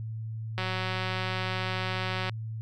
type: click train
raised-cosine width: 0.3 ms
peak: -16 dBFS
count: 320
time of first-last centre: 0.58-2.295 s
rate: 186 Hz
effects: added 111 Hz sine -33 dBFS peak until 2.61 s